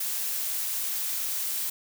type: noise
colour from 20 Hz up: blue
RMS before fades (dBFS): -30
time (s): 0-1.7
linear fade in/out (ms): 5
effects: none